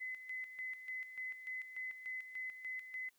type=tone with tremolo; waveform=sine; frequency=2029 Hz; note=B6; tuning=46 cents sharp; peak=-40 dBFS; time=0-3.1 s; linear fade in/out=20 ms; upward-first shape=square; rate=3.4 Hz; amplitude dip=65%; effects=white hiss -75 dBFS RMS until 3.18 s